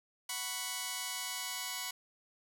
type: chord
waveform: 5% pulse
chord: F# suspended fourth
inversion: none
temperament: just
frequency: 740 / 986.7 / 1110 Hz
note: F#5 / B5 / C#6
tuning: 0 / -2 / +2 cents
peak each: -33 / -28 / -31 dBFS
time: 0.29-1.91 s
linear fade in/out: 5 ms
effects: none